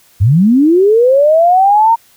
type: linear sweep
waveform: sine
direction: up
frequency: 86 to 932.3 Hz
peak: -5 dBFS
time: 0.2-1.96 s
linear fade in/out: 20 ms
effects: white hiss -48 dBFS RMS until 2.16 s